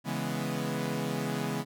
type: chord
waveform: sawtooth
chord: C# minor seventh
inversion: none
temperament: equal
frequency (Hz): 138.59 / 164.81 / 207.7 / 246.9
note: C#3 / E3 / G#3 / B3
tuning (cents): 0 / 0 / 0 / 0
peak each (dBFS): -32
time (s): 0.04-1.65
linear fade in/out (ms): 50
effects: none